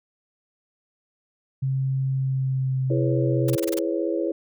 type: tone with pitch glide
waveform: sine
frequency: 133.5 to 129.1 Hz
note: C3 to C3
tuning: +35 to -23 cents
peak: -21 dBFS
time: 1.62-3.56 s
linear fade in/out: 10 ms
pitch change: -58 cents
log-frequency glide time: 2.12-3.39 s
type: chord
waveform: sine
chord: C# minor seventh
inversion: first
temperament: just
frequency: 332.6 / 415.8 / 498.9 / 554.4 Hz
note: E4 / G#4 / B4 / C#5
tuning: +16 / +2 / +17 / 0 cents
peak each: -25 / -29 / -30 / -29 dBFS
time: 2.9-4.32 s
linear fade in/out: 5 ms
type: noise bursts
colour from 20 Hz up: white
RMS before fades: -32 dBFS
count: 7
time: 3.48-3.791 s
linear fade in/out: 5 ms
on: 23 ms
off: 25 ms
effects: none